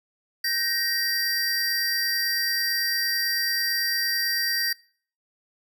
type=tone cluster; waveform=square; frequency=1553 / 1878 / 4688 Hz; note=G6 / A#6 / D8; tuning=-17 / +12 / -4 cents; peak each=-35 / -28 / -26 dBFS; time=0.44-4.73 s; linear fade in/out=5 ms; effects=noise-tail reverb RT60 0.5 s tail -25 dB re dry